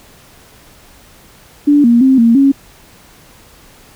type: tone with pitch steps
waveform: sine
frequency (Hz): 290.6 / 235.9 / 264.1 / 231.1 / 274.9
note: D4 / A#3 / C4 / A#3 / C#4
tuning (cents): -18 / +21 / +16 / -15 / -14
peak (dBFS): -5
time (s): 1.67-2.52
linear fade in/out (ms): 10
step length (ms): 170
effects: pink hiss -43 dBFS RMS until 3.95 s